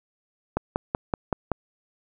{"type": "click train", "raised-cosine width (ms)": 1, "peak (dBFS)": -9, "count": 6, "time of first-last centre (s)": [0.57, 1.517], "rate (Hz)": 5.28, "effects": []}